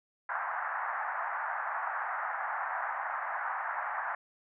pink band-pass noise, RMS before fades -35 dBFS, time 0.29-4.15 s, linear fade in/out 5 ms, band 730 to 1800 Hz, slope 48 dB/octave, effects none

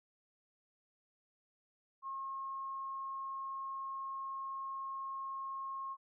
sine tone, 1079 Hz, C#6, 47 cents flat, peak -39 dBFS, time 2.02-5.97 s, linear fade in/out 50 ms, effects none

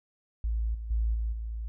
sine tone with level steps, 55.7 Hz, A1, 22 cents sharp, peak -26 / -34 / -24 / -27 / -32 dBFS, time 0.44-1.68 s, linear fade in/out 0 ms, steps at 0.74 / 0.9 / 1.14 / 1.32 s, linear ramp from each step 10 ms, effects none

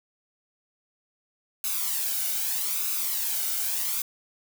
blue noise with flanger, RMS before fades -28 dBFS, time 1.64-4.02 s, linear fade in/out 2 ms, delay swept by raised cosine 0.78 to 1.37 ms, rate 0.81 Hz, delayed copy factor +0.6, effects none

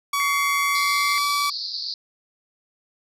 sawtooth tone with pitch glide, 1131 to 1149.4 Hz, C#6 to D6, +34 to -38 cents, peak -17 dBFS, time 0.13-1.5 s, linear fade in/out 5 ms, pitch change +28 cents, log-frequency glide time 0.61-1.24 s
sine tone, 2100 Hz, C7, 6 cents sharp, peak -24 dBFS, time 0.2-1.18 s, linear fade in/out 0 ms
pink band-pass noise, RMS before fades -30 dBFS, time 0.75-1.94 s, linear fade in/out 2 ms, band 4200 to 4900 Hz, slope 96 dB/octave
effects resampled to 32000 Hz

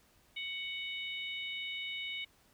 harmonic tone, 743 Hz, F#5, 7 cents sharp, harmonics 3 / 4 / 5, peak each -40 / -42 / -44 dBFS, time 0.36-2.25 s, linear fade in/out 10 ms, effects pink hiss -67 dBFS RMS until 2.53 s

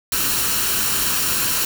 white noise with comb filter, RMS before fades -20 dBFS, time 0.12-1.65 s, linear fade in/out 2 ms, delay 0.71 ms, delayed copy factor +0.5, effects none

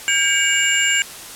sine tone cluster, 1604 / 2266 / 2844 / 7280 Hz, G6 / C#7 / F7 / A#8, +39 / +37 / +31 / -42 cents, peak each -20 dBFS, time 0.08-1.02 s, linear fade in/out 0 ms, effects white hiss -35 dBFS RMS until 1.35 s + low-pass 12000 Hz 12 dB/octave

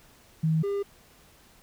sine / triangle tone pair in turn, 159.2 / 401.2 Hz, D#3 / G4, +40 / +40 cents, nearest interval octave + major third, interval 1600 cents, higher second, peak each -21 / -24 dBFS, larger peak first, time 0.43-0.63 / 0.63-0.83 s, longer neither, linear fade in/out 10 ms, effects pink hiss -57 dBFS RMS until 1.62 s

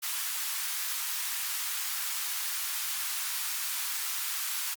white high-pass noise, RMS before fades -33 dBFS, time 0.02-4.75 s, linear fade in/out 20 ms, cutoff 980 Hz, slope 24 dB/octave, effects Opus 48 kbps

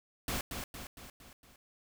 pink noise with echo, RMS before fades -35 dBFS, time 0.28-0.41 s, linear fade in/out 2 ms, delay 230 ms, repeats 5, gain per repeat -5 dB, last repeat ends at 1.56 s, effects none

